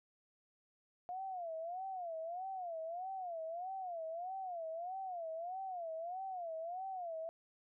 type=tone with vibrato; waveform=sine; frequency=704 Hz; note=F5; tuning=14 cents sharp; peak=-40 dBFS; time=1.09-7.29 s; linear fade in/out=0 ms; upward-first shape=sine; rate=1.6 Hz; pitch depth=160 cents each way; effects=none